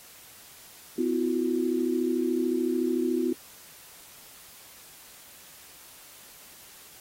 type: tone cluster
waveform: sine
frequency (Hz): 252.8 / 330.1 / 363.8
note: B3 / E4 / F#4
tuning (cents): +41 / +2 / -29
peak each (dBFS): -28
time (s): 0.98-3.33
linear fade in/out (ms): 5
effects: white hiss -50 dBFS RMS until 7 s + AAC 48 kbps